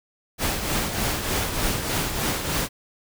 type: noise with tremolo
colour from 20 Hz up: pink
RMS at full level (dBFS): -23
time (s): 0.38-2.69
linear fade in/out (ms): 50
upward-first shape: triangle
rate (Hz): 3.3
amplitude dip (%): 55
effects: none